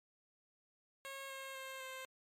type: tone with pitch steps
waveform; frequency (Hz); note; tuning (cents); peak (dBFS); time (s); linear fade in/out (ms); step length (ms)
10% pulse; 544 / 537.1 / 530.3 / 523.7; C#5 / C5 / C5 / C5; -33 / +45 / +23 / +1; -37; 1.05-2.05; 0; 250
effects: MP3 64 kbps